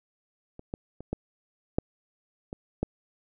clicks, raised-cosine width 2 ms, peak -29 / -19 / -27 / -16 / -10 / -23 / -13 dBFS, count 7, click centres 0.594 / 0.739 / 1.006 / 1.13 / 1.785 / 2.529 / 2.83 s, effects none

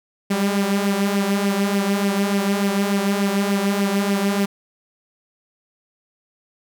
sawtooth tone with flanger, 199.5 Hz, G3, 31 cents sharp, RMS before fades -20 dBFS, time 0.3-4.46 s, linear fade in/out 10 ms, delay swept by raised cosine 0.36 to 4.66 ms, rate 3.4 Hz, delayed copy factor +0.55, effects none

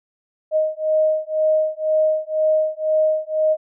sine beating tone pair, 622.3 / 624.3 Hz, D#5 / D#5, 0 / +6 cents, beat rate 2 Hz, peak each -19 dBFS, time 0.51-3.57 s, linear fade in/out 50 ms, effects none

